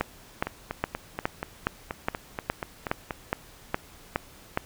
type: two click trains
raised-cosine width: 0.5 ms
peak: -15 / -9 dBFS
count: 12 / 12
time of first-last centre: 0.47-3.108 / 0.01-4.574 s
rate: 4.17 / 2.41 Hz
effects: pink hiss -51 dBFS RMS until 4.65 s